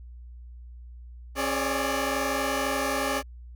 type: tone cluster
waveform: 15% pulse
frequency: 270.6 / 416.7 / 573 / 595 Hz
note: C#4 / G#4 / D5 / D5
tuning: -42 / +6 / -43 / +22 cents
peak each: -23 / -26 / -26 / -25 dBFS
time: 1.35-3.23 s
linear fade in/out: 50 ms
effects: added 60 Hz sine -41 dBFS peak until 3.55 s